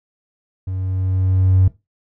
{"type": "tone with level ramp", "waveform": "triangle", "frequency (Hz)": 93.8, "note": "F#2", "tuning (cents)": 24, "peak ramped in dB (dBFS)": [-20, -6], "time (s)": [0.67, 1.68], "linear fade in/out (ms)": 5, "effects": ["noise-tail reverb RT60 0.2 s tail -18 dB re dry", "tanh soft clip ceiling -4 dBFS"]}